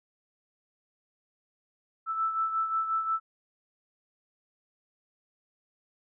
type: beating tone pair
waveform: sine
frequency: 1318.5 / 1324.1 Hz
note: E6 / E6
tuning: 0 / +7 cents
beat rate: 5.6 Hz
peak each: -27 / -35 dBFS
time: 2.06-3.2 s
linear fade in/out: 50 ms
effects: none